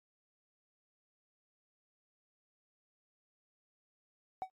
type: tone with exponential decay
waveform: triangle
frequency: 754 Hz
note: F#5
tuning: 32 cents sharp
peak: -28 dBFS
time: 4.42-4.5 s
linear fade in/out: 0 ms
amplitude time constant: 17 ms
effects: tanh soft clip ceiling -30 dBFS + AAC 48 kbps